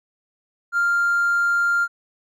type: tone with hard clipping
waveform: triangle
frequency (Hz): 1396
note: F6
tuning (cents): -1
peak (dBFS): -17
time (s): 0.72-1.88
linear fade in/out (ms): 50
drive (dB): 4
effects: none